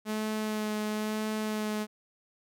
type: tone with vibrato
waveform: sawtooth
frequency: 214.4 Hz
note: A3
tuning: 45 cents flat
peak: -26 dBFS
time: 0.05-1.87 s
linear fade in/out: 50 ms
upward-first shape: sine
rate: 1 Hz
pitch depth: 14 cents each way
effects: none